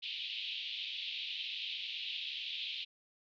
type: band-pass noise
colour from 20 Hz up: white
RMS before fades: -41 dBFS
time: 0.02-2.85 s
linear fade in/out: 20 ms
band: 2600 to 3800 Hz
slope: 48 dB/octave
effects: none